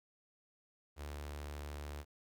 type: tone with notch filter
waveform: sawtooth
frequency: 73.42 Hz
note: D2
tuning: in tune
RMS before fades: -45 dBFS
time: 0.96-2.05 s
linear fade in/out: 50 ms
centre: 180 Hz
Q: 0.85
effects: 12-bit